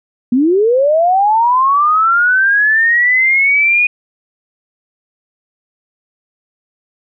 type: linear sweep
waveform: sine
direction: up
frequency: 233.1 to 2473 Hz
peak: -8 dBFS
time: 0.32-3.87 s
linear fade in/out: 5 ms
effects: none